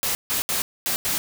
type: noise bursts at uneven times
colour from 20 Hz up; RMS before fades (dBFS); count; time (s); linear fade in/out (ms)
white; -24; 5; 0.03-0.15 / 0.3-0.42 / 0.49-0.62 / 0.86-0.96 / 1.05-1.18; 0
effects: none